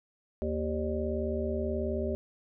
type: harmonic tone with a mistuned harmonic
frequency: 77.78 Hz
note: D#2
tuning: in tune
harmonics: 1 / 3 / 5 / 7 / 8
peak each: -34 / -35 / -34 / -39 / -36 dBFS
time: 0.42-2.15 s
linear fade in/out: 0 ms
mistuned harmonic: 8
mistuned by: -54 cents
effects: none